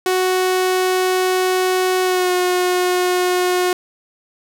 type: tone with pitch glide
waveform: sawtooth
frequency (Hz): 370 to 361.8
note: F#4 to F#4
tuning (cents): 0 to -39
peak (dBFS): -11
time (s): 0.06-3.73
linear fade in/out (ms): 2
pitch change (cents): -39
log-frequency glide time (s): 2.03-2.32
effects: none